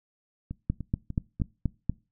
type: two click trains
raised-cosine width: 5 ms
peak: -13 / -22 dBFS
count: 6 / 4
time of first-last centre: 0.7-1.896 / 0.51-1.4 s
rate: 4.18 / 3.37 Hz
effects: noise-tail reverb RT60 0.3 s tail -23 dB re dry